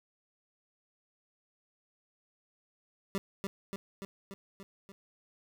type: tone with echo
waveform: 25% pulse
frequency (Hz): 196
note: G3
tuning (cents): 0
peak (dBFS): -27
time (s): 3.15-3.18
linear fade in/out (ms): 0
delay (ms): 290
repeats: 6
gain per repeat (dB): -3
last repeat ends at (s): 4.92
effects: none